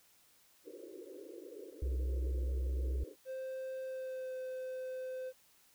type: band-pass noise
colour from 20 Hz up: pink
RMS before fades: -50 dBFS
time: 0.64-3.16 s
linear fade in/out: 50 ms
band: 300 to 540 Hz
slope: 96 dB/octave
type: tone with vibrato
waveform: sine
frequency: 64.5 Hz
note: C2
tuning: 24 cents flat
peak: -32 dBFS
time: 1.82-3.04 s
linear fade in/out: 5 ms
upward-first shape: sine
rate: 4.6 Hz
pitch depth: 12 cents each way
type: tone with pitch glide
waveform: triangle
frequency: 523.3 to 515.2 Hz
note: C5 to C5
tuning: 0 to -27 cents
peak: -37 dBFS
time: 3.25-5.33 s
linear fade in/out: 50 ms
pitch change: -27 cents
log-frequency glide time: 3.82-4.36 s
effects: white hiss -67 dBFS RMS until 5.74 s